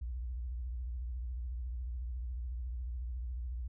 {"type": "tone with vibrato", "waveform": "sine", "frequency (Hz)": 60.9, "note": "B1", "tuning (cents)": -24, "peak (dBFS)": -35, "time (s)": [0.01, 3.68], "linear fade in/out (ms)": 10, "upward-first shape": "sine", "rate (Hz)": 14, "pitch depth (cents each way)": 160, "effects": ["tanh soft clip ceiling -32 dBFS"]}